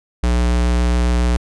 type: tone with vibrato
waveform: square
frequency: 60.1 Hz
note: B1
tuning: 46 cents flat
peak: -14 dBFS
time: 0.23-1.37 s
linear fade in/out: 5 ms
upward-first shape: sine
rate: 7.2 Hz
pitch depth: 9 cents each way
effects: resampled to 22050 Hz